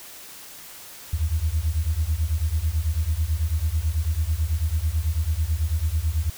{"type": "beating tone pair", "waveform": "sine", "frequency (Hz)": [74.6, 83.7], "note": ["D2", "E2"], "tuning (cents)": [28, 27], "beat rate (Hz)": 9.1, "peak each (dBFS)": -23, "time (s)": [1.13, 6.3], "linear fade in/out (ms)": 5, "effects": ["tanh soft clip ceiling -13 dBFS", "white hiss -42 dBFS RMS until 6.37 s"]}